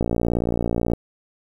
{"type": "click train", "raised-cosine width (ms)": 2, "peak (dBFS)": -8, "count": 55, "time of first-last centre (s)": [0.01, 0.935], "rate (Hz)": 58.4, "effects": ["8-bit"]}